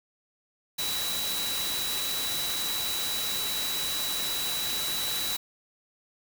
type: tone in noise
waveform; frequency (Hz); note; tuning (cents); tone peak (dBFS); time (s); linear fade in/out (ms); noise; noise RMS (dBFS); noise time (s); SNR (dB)
sine; 3925; B7; -11; -31; 0.78-5.37; 10; white; -32; 0.78-5.37; -2
effects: none